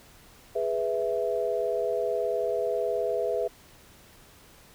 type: chord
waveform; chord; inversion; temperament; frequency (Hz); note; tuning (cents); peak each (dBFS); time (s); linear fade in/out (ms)
sine; E major; first; equal; 415.3 / 493.9 / 659.3; G#4 / B4 / E5; 0 / 0 / 0; -30 / -29 / -29; 0.55-3.48; 10
effects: pink hiss -54 dBFS RMS until 4.74 s